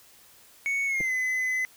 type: tone with pitch glide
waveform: triangle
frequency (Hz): 2220 to 2024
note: C#7 to B6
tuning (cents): +2 to +42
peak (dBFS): -23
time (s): 0.66-1.65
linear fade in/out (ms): 0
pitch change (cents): -160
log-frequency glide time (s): 0.86-1.12
type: clicks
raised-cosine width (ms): 2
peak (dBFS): -25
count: 2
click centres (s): 1.004 / 1.01
effects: white hiss -55 dBFS RMS until 1.76 s